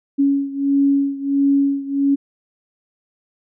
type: beating tone pair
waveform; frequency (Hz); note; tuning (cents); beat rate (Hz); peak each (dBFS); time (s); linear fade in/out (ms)
sine; 278.2 / 279.7; C#4 / C#4; +6 / +16; 1.5; -16 / -19; 0.18-2.16; 20
effects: none